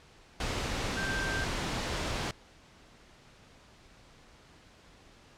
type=tone in noise; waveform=sine; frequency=1568 Hz; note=G6; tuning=in tune; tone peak=-33 dBFS; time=0.97-1.44 s; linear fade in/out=2 ms; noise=pink; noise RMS=-33 dBFS; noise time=0.4-2.31 s; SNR=-3 dB; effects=pink hiss -57 dBFS RMS until 5.37 s + low-pass 6000 Hz 12 dB/octave